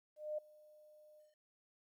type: tone with ADSR envelope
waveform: sine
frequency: 607 Hz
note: D#5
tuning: 43 cents flat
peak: -36 dBFS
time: 0.16-1.36 s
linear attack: 220 ms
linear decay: 8 ms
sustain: -24 dB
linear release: 170 ms
effects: 13-bit